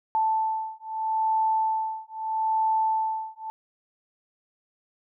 sine beating tone pair, 880 / 880.78 Hz, A5 / A5, 0 / +2 cents, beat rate 0.78 Hz, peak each -26 dBFS, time 0.15-3.5 s, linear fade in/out 0 ms, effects none

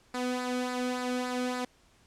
sawtooth tone with flanger, 249.9 Hz, B3, 21 cents sharp, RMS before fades -32 dBFS, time 0.14-1.65 s, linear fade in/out 5 ms, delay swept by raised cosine 0.32 to 1.11 ms, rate 3.5 Hz, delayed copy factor -0.55, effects pink hiss -63 dBFS RMS until 2.06 s + low-pass 9000 Hz 12 dB/octave

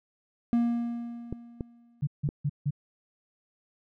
triangle tone with exponential decay, 236 Hz, A#3, 22 cents sharp, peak -18 dBFS, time 0.53-2.01 s, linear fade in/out 0 ms, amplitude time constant 320 ms
clicks, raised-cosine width 3 ms, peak -19 dBFS, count 3, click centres 1.326 / 1.608 / 2.289 s
sine tone bursts, 144.5 Hz, D3, 28 cents flat, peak -24 dBFS, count 4, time 2.02-2.708 s, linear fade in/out 10 ms, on 52 ms, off 160 ms
effects none

